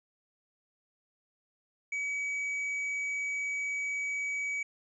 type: tone with tanh clipping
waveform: sine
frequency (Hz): 2274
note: C#7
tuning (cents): +44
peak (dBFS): -32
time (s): 1.92-4.63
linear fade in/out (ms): 5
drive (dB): 5
effects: resampled to 22050 Hz